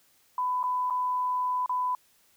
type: tone with dropouts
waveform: sine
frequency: 1000 Hz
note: B5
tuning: 21 cents sharp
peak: -25 dBFS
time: 0.38-1.95 s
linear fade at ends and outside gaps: 2 ms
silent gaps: 0.63-0.638 / 0.9-0.906 / 1.661-1.694 s
effects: white hiss -64 dBFS RMS until 2.36 s